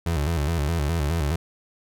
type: tone with vibrato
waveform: 30% pulse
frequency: 77.78 Hz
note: D#2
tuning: in tune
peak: -19 dBFS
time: 0.06-1.36 s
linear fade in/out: 5 ms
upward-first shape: square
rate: 4.8 Hz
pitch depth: 130 cents each way
effects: none